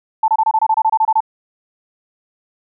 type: tone bursts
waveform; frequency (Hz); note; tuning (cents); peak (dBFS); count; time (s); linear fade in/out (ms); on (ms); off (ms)
sine; 880; A5; 0; -10; 13; 0.23-1.205; 5; 51; 26
effects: none